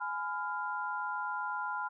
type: chord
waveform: sine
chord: F diminished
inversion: first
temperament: just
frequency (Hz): 838.1 / 1005.8 / 1396.9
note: Ab5 / Cb6 / F6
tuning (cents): +16 / +31 / 0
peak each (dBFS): -39 / -37 / -37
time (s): 0-1.89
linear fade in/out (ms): 20
effects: none